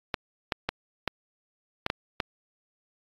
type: clicks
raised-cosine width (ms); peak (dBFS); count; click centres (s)
0.3; -10; 7; 0.142 / 0.522 / 0.69 / 1.077 / 1.864 / 1.901 / 2.202
effects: AAC 32 kbps